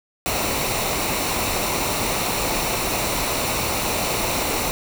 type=noise with comb filter; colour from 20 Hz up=pink; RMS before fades=-23 dBFS; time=0.26-4.71 s; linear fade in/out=0 ms; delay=0.61 ms; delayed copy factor=-0.5; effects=none